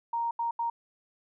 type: tone bursts at uneven times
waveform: sine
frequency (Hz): 932.3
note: A#5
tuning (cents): 0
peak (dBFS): -27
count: 3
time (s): 0.13-0.31 / 0.39-0.51 / 0.59-0.7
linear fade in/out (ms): 5
effects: none